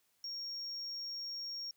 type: tone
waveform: sine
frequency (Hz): 5560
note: F8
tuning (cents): -9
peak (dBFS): -37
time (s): 0.24-1.71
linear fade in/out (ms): 2
effects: tanh soft clip ceiling -38 dBFS + white hiss -75 dBFS RMS until 1.76 s